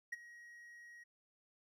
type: tone with ADSR envelope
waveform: triangle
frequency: 1895 Hz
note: A#6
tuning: 28 cents sharp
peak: -35 dBFS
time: 0.12-1.04 s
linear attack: 9 ms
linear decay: 24 ms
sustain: -17 dB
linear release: 12 ms
effects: none